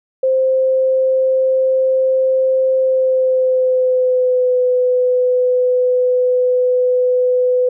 sine tone with pitch glide, 523.3 to 501.1 Hz, C5 to B4, 0 to +25 cents, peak -11 dBFS, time 0.23-7.69 s, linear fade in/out 5 ms, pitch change -75 cents, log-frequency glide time 2.78-4.59 s, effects none

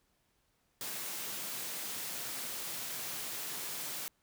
white high-pass noise, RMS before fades -40 dBFS, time 0.81-4.08 s, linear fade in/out 0 ms, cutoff 110 Hz, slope 96 dB/octave, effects pink hiss -75 dBFS RMS until 4.22 s

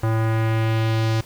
square tone with low-pass filter sweep, 111.7 Hz, A2, 27 cents sharp, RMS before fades -20 dBFS, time 0.03-1.21 s, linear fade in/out 5 ms, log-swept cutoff 1300 to 5400 Hz, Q 1.3, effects added 50 Hz sine -50 dBFS peak until 1.25 s + pink hiss -45 dBFS RMS until 1.25 s

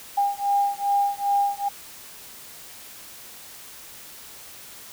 sine beating tone pair, 804 / 806.5 Hz, G5 / G5, +44 / +49 cents, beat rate 2.5 Hz, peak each -23 dBFS, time 0.17-1.69 s, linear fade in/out 10 ms, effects white hiss -43 dBFS RMS until 4.92 s

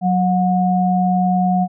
sine tone pair together, 184.51 / 726 Hz, F#3 / F#5, -5 / -33 cents, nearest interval 2 octaves, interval 2372 cents, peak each -15 / -17 dBFS, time 0.01-1.68 s, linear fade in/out 50 ms, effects none

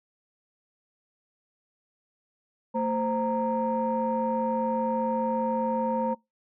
sine tone cluster, 225 / 522 / 927 Hz, A3 / C5 / A#5, +39 / -4 / -10 cents, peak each -28 dBFS, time 2.74-6.15 s, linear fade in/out 20 ms, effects noise-tail reverb RT60 0.2 s tail -25 dB re dry + tanh soft clip ceiling -17 dBFS

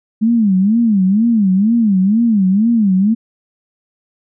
sine tone with vibrato, 209.4 Hz, G#3, 15 cents sharp, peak -9 dBFS, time 0.21-3.15 s, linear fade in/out 20 ms, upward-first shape sine, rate 2.1 Hz, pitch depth 210 cents each way, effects none

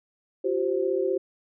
sine chord, F suspended second, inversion none, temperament equal with one note detuned, 349.2 / 384.8 / 523.3 Hz, F4 / G4 / C5, 0 / -32 / 0 cents, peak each -29 / -25 / -28 dBFS, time 0.44-1.18 s, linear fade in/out 10 ms, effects none

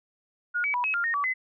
sine tone with pitch steps, 1438 / 2280 / 980 / 2560 / 1399 / 1850 / 1145 / 2033 Hz, F#6 / C#7 / B5 / D#7 / F6 / A#6 / D6 / B6, -50 / +48 / -14 / +49 / +3 / -14 / -44 / +50 cents, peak -24 dBFS, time 0.54-1.34 s, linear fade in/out 20 ms, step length 100 ms, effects none

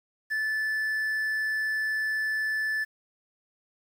triangle tone with quantisation, 1746 Hz, A6, 14 cents flat, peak -24 dBFS, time 0.3-2.85 s, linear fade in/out 20 ms, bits 9, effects none

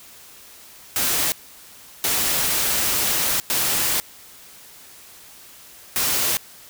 white noise bursts at uneven times, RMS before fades -21 dBFS, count 4, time 0.96-1.32 / 2.04-3.4 / 3.5-4 / 5.96-6.37 s, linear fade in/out 0 ms, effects white hiss -45 dBFS RMS until 6.69 s

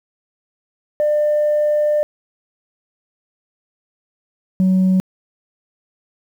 sine tone pair in turn, 598 / 186.95 Hz, D5 / F#3, +31 / +18 cents, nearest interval octave + minor sixth, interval 2013 cents, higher first, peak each -12 / -9 dBFS, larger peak second, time 1-2.03 / 4.6-5 s, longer first, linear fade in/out 0 ms, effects tanh soft clip ceiling -10 dBFS + 8-bit

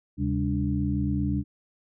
sine tone cluster, 76.4 / 133.7 / 201.4 / 291.4 Hz, D#2 / C3 / G3 / D4, -31 / +38 / +47 / -13 cents, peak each -29 dBFS, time 0.17-1.44 s, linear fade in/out 50 ms, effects none

